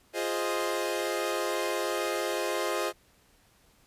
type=chord; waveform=sawtooth; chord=F minor seventh; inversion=none; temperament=equal; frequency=349.2 / 415.3 / 523.3 / 622.3 Hz; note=F4 / Ab4 / C5 / Eb5; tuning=0 / 0 / 0 / 0 cents; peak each=-30 dBFS; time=0.13-2.93 s; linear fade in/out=50 ms; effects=pink hiss -63 dBFS RMS until 3.86 s + resampled to 32000 Hz